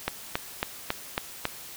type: click train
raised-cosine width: 0.3 ms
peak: -9 dBFS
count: 6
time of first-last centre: 0.08-1.454 s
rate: 3.64 Hz
effects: white hiss -43 dBFS RMS until 1.76 s